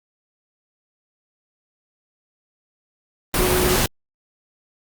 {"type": "tone in noise", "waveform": "sine", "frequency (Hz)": 364.6, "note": "F#4", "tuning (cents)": -25, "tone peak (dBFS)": -20, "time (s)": [3.39, 3.76], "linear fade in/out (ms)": 2, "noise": "pink", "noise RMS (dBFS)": -19, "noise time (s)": [3.34, 3.86], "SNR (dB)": -4, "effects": ["Opus 32 kbps"]}